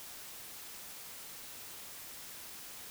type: silence
effects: white hiss -48 dBFS RMS until 2.9 s